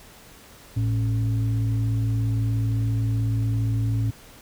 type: tone with frequency modulation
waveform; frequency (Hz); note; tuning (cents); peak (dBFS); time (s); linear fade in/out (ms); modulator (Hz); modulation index
sine; 111; A2; +16; -20; 0.76-4.11; 10; 165; 0.46
effects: pink hiss -48 dBFS RMS until 4.41 s

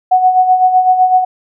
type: tone with tremolo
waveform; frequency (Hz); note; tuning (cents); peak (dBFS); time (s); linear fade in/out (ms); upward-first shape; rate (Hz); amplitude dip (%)
sine; 740; F#5; 0; -4; 0.11-1.25; 10; sine; 7.9; 60
effects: none

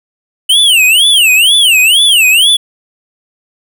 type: tone with vibrato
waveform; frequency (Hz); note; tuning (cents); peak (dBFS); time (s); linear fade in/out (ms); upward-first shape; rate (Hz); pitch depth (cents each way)
square; 2943; F#7; -10; -5; 0.49-2.57; 10; sine; 2.1; 290
effects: none

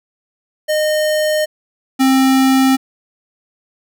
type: tone pair in turn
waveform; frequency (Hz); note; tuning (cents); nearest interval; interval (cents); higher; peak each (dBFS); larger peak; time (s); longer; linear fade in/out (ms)
square; 613 / 264.7; D#5 / C4; -26 / +20; octave + minor third; 1454; first; -14 / -10; second; 0.68-1.46 / 1.99-2.77; neither; 20
effects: none

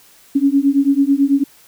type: beating tone pair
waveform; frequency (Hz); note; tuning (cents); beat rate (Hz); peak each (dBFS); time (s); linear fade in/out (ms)
sine; 273.8 / 282.9; C#4 / C#4; -21 / +35; 9.1; -14; 0.35-1.44; 10
effects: white hiss -48 dBFS RMS until 1.67 s

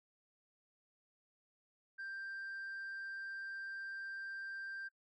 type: tone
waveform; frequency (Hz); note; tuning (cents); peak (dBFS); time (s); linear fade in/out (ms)
sine; 1578; G6; +11; -40; 1.98-4.89; 20
effects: noise-tail reverb RT60 0.1 s tail -23 dB re dry + tanh soft clip ceiling -41 dBFS

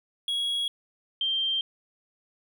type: tone pair in turn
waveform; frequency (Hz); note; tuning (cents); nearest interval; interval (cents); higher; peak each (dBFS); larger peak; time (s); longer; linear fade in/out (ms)
triangle / sine; 3322 / 3160; G#7 / G7; 0 / +13; minor second; 87; first; -24; neither; 0.28-0.68 / 1.21-1.61; neither; 2
effects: none

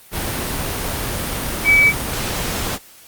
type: tone in noise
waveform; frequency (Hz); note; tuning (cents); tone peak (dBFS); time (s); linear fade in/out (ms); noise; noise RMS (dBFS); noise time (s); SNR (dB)
sine; 2290; D7; -44; -9; 1.64-1.93; 50; pink; -23; 0.11-2.79; +11
effects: white hiss -45 dBFS RMS until 3.07 s + Opus 32 kbps

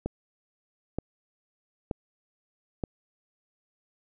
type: click train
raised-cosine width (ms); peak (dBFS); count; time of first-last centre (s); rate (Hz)
2; -16; 4; 0.06-2.838; 1.08
effects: none

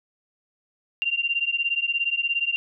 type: beating tone pair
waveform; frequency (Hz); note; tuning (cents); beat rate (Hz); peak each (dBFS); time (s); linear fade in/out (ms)
sine; 2768 / 2785; F7 / F7; -16 / -5; 17; -25; 1.02-2.56; 0
effects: none

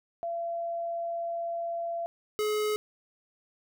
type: tone pair in turn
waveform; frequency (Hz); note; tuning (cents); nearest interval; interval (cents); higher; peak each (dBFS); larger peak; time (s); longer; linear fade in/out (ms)
sine / square; 679 / 424.3; F5 / G#4; -49 / +37; minor sixth; 814; first; -30 / -27; second; 0.23-2.06 / 2.39-2.76; first; 0
effects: none

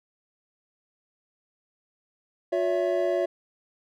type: tone cluster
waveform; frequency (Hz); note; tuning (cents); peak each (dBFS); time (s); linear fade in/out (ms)
triangle; 358.8 / 565 / 662; F4 / C#5 / E5; +47 / +33 / +7; -25; 2.52-3.26; 10
effects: none

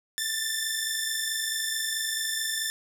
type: tone pair together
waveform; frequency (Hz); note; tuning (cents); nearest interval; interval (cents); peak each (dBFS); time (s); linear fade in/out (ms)
10% pulse; 1760 / 1784.6; A6 / A6; 0 / +24; unison; 24; -22 / -21; 0.18-2.7; 0
effects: none

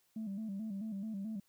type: tone with vibrato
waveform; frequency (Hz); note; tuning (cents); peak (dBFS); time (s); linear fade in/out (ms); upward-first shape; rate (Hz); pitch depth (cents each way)
sine; 207.7; G#3; 0; -36; 0.16-1.4; 5; square; 4.6; 100
effects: tanh soft clip ceiling -35 dBFS + white hiss -74 dBFS RMS until 1.48 s

